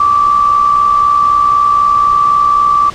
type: tone with amplitude modulation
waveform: sine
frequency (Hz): 1163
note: D6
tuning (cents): -17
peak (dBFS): -4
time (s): 0-2.9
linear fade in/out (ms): 5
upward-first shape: sine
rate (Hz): 63.9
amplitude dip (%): 55
effects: pink hiss -30 dBFS RMS until 2.94 s + low-pass 6000 Hz 12 dB/octave